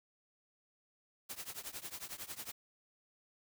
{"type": "noise with tremolo", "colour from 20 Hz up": "white", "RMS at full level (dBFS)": -42, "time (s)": [1.29, 2.52], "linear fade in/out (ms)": 10, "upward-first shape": "triangle", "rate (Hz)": 11, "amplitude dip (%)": 95, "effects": []}